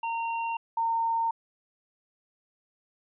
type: tone pair in turn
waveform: square / sine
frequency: 919 / 914.6 Hz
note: A#5 / A#5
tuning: -25 / -33 cents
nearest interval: unison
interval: 8 cents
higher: first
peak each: -29 / -24 dBFS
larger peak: second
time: 0.03-0.57 / 0.77-1.31 s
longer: neither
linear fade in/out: 5 ms
effects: resampled to 8000 Hz